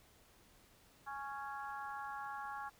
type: harmonic tone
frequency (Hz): 277.2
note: C#4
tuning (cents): 0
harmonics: 3 / 4 / 5 / 6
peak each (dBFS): -45 / -47 / -49 / -51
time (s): 1.06-2.7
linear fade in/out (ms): 20
effects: pink hiss -66 dBFS RMS until 2.79 s